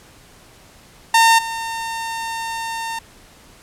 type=tone with level steps; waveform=sawtooth; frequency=910 Hz; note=A#5; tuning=42 cents flat; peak=-6 / -20 dBFS; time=1.14-2.99 s; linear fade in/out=5 ms; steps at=1.38 s; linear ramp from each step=10 ms; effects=pink hiss -47 dBFS RMS until 3.62 s + low-pass 12000 Hz 12 dB/octave